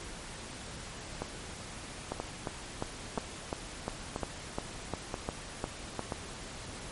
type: two click trains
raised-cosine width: 1 ms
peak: -19 / -18 dBFS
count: 6 / 12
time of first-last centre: 1.22-6.122 / 2.12-5.993 s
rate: 1.02 / 2.84 Hz
effects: pink hiss -44 dBFS RMS until 6.91 s + MP3 48 kbps